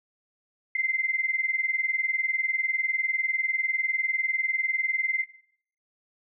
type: tone pair together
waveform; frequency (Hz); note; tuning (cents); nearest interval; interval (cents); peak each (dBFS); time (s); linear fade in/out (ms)
sine; 2073 / 2093; C7 / C7; -17 / 0; unison; 17; -27; 0.75-5.24; 5
effects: noise-tail reverb RT60 0.6 s tail -19 dB re dry